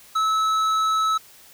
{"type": "tone with tanh clipping", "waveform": "triangle", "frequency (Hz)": 1300, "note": "E6", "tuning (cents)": -24, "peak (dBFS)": -20, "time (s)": [0.15, 1.18], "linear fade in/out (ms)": 10, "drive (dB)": 14, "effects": ["white hiss -49 dBFS RMS until 1.53 s"]}